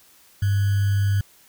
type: tone with sample-and-hold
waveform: sine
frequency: 99.7 Hz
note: G2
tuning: 30 cents sharp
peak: -17 dBFS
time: 0.42-1.21 s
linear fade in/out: 5 ms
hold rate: 1575 Hz
effects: white hiss -54 dBFS RMS until 1.48 s